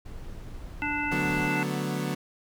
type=noise; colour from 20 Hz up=brown; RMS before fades=-40 dBFS; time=0.05-1.48 s; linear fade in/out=10 ms
type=harmonic tone; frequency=293.7 Hz; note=D4; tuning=in tune; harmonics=1 / 3 / 5 / 7 / 9; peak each=-33 / -33 / -33 / -33 / -33 dBFS; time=0.82-1.63 s; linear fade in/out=0 ms
type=chord; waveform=30% pulse; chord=B minor seventh; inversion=first; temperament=equal; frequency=146.83 / 185 / 220 / 246.9 Hz; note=D3 / F#3 / A3 / B3; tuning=0 / 0 / 0 / 0 cents; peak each=-29 / -30 / -35 / -32 dBFS; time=1.11-2.15 s; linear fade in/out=10 ms
effects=none